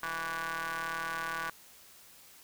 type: ring-modulated tone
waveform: sawtooth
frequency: 161.4 Hz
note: E3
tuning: 36 cents flat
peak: -27 dBFS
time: 0.03-1.5 s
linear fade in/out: 2 ms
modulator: 1310 Hz
effects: white hiss -56 dBFS RMS until 2.43 s